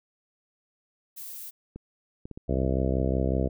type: noise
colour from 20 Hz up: violet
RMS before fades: -40 dBFS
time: 1.16-1.51 s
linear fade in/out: 20 ms
type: clicks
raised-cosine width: 3 ms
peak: -26 dBFS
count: 7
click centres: 1.76 / 2.255 / 2.313 / 2.375 / 2.555 / 2.643 / 3.009 s
type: harmonic tone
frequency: 65.41 Hz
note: C2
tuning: in tune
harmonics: 1 / 2 / 3 / 4 / 5 / 6 / 7 / 8 / 9 / 10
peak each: -27 / -30 / -32 / -33 / -34 / -35 / -35 / -36 / -37 / -37 dBFS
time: 2.48-3.49 s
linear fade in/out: 20 ms
effects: none